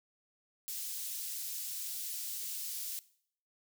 white high-pass noise, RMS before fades -40 dBFS, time 0.68-2.99 s, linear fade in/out 0 ms, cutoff 4400 Hz, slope 12 dB/octave, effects noise-tail reverb RT60 0.6 s tail -19 dB re dry

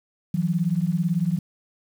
sine beating tone pair, 163 / 181 Hz, E3 / F#3, -19 / -38 cents, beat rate 18 Hz, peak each -23 dBFS, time 0.34-1.39 s, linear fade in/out 5 ms, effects 8-bit

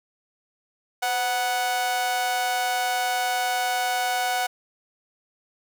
sawtooth tone with amplitude modulation, 740 Hz, F#5, in tune, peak -16 dBFS, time 1.02-4.47 s, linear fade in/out 10 ms, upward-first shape sine, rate 230 Hz, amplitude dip 60%, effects none

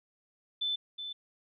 sine tone with echo, 3520 Hz, A7, in tune, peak -29 dBFS, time 0.61-0.76 s, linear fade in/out 10 ms, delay 370 ms, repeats 1, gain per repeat -8 dB, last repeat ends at 1.13 s, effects none

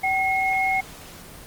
sine tone pair together, 765.1 / 2164 Hz, G5 / C#7, -42 / -42 cents, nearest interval octave + tritone, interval 1800 cents, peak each -22 dBFS, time 0.03-0.81 s, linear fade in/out 10 ms, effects pink hiss -42 dBFS RMS until 1.46 s + Opus 24 kbps

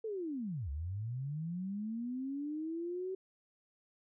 sine linear two-way sweep, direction down then up, 455.6 to 66.8 to 382.2 Hz, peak -36 dBFS, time 0.04-3.15 s, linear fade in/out 5 ms, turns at 0.7 s, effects none

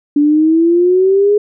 sine exponential sweep, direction up, 288.1 to 419.3 Hz, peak -7 dBFS, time 0.16-1.38 s, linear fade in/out 5 ms, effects none

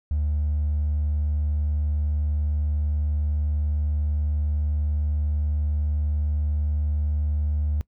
triangle tone with hard clipping, 74.4 Hz, D2, 23 cents sharp, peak -21 dBFS, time 0.11-7.81 s, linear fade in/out 0 ms, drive 2 dB, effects noise-tail reverb RT60 0.1 s tail -21 dB re dry

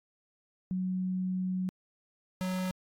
sine / square tone pair in turn, 185 / 185 Hz, F#3 / F#3, 0 / 0 cents, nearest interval unison, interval 0 cents, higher neither, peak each -29 / -31 dBFS, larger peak first, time 0.71-1.69 / 2.41-2.71 s, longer first, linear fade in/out 0 ms, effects AAC 48 kbps

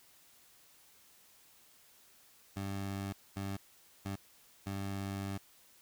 20% pulse tone bursts at uneven times, 98.2 Hz, G2, 4 cents sharp, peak -32 dBFS, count 4, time 2.56-3.13 / 3.36-3.57 / 4.05-4.16 / 4.66-5.38 s, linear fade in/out 10 ms, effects white hiss -63 dBFS RMS until 5.81 s

